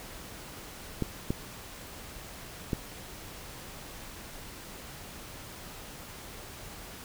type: clicks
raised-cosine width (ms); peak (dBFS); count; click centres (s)
3; -15; 3; 1.023 / 1.305 / 2.732
effects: pink hiss -45 dBFS RMS until 7.04 s